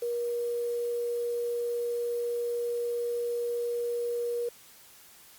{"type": "tone with quantisation", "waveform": "sine", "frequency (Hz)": 476.8, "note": "A#4", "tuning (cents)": 39, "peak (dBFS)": -28, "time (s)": [0.02, 4.49], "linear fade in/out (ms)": 5, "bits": 8, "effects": ["white hiss -54 dBFS RMS until 5.38 s", "Opus 48 kbps"]}